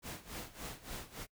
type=noise with tremolo; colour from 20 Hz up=pink; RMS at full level=-43 dBFS; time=0.02-1.27 s; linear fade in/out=50 ms; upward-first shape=sine; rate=3.5 Hz; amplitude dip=85%; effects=noise-tail reverb RT60 0.1 s tail -25 dB re dry